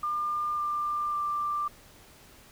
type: tone with pitch steps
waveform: sine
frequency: 1200 / 1191 / 1182.1 Hz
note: D6 / D6 / D6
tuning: +37 / +24 / +11 cents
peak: -27 dBFS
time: 0.03-1.68 s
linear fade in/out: 5 ms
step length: 550 ms
effects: pink hiss -54 dBFS RMS until 2.51 s